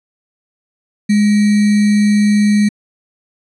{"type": "tone with sample-and-hold", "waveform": "sine", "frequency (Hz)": 207.7, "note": "G#3", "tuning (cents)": 0, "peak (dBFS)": -8, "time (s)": [1.09, 2.69], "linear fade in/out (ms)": 10, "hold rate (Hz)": 2100, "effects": ["resampled to 24000 Hz"]}